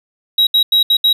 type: tone bursts at uneven times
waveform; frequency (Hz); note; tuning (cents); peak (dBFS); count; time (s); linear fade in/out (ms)
triangle; 3840; B7; -49; -7; 5; 0.38-0.47 / 0.54-0.63 / 0.72-0.83 / 0.9-0.97 / 1.04-1.13; 5
effects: none